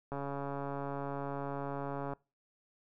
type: click train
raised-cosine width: 1 ms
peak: -25 dBFS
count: 283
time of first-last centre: 0.12-2.134 s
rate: 140 Hz
effects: noise-tail reverb RT60 0.3 s tail -24 dB re dry